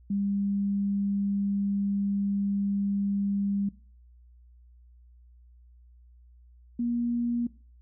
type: tone pair in turn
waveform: sine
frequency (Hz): 200 / 238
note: G3 / A#3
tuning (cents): +35 / +36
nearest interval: minor third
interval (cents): 301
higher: second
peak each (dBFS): -25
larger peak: neither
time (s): 0.1-3.69 / 6.79-7.47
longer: first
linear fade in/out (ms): 5
effects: noise-tail reverb RT60 0.4 s tail -20 dB re dry + added 60 Hz sine -52 dBFS peak until 7.81 s